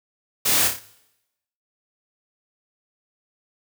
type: noise with echo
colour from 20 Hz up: white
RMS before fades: -20 dBFS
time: 0.45-0.68 s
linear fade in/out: 10 ms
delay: 29 ms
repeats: 4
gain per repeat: -5 dB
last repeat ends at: 0.796 s
effects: noise-tail reverb RT60 0.9 s tail -20 dB re dry + high-pass 80 Hz 12 dB/octave